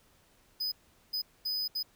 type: tone bursts at uneven times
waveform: square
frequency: 5000 Hz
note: D#8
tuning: 8 cents sharp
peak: -31 dBFS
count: 4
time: 0.6-0.72 / 1.13-1.22 / 1.45-1.68 / 1.75-1.83 s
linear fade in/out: 10 ms
effects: pink hiss -65 dBFS RMS until 1.95 s